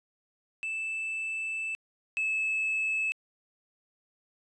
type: tone pair in turn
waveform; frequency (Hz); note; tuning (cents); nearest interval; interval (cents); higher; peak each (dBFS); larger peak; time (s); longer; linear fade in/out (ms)
triangle; 2637 / 2604; E7 / E7; 0 / -22; unison; 22; first; -29 / -24; second; 0.63-1.75 / 2.17-3.12; first; 0
effects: tanh soft clip ceiling -22 dBFS + resampled to 24000 Hz